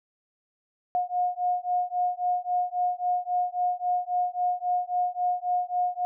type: beating tone pair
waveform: sine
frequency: 717 / 720.7 Hz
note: F5 / F#5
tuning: +45 / -46 cents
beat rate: 3.7 Hz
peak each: -27 dBFS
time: 0.95-6.05 s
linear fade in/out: 0 ms
effects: none